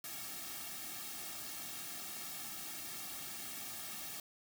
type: noise with comb filter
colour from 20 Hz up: white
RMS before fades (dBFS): -45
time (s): 0.04-4.2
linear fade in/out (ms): 2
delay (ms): 2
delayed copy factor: -0.9
effects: none